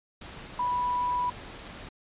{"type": "tone in noise", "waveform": "sine", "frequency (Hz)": 985, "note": "B5", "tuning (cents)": -5, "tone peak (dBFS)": -25, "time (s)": [0.59, 1.3], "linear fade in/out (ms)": 5, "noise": "pink", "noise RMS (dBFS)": -43, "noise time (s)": [0.21, 1.89], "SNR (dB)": 15, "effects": ["resampled to 8000 Hz"]}